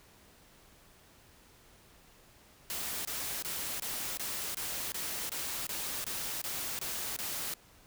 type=noise bursts; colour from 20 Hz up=white; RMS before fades=-37 dBFS; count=13; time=2.7-7.538 s; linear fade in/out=0 ms; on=350 ms; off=24 ms; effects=pink hiss -60 dBFS RMS until 7.86 s